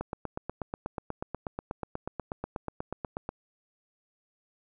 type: click train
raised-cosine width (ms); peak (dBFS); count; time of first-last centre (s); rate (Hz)
1; -19; 28; 0.01-3.291; 8.23
effects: none